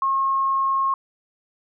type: tone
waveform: sine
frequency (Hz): 1081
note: C#6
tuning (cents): -44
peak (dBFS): -18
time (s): 0.02-0.94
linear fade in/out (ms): 2
effects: none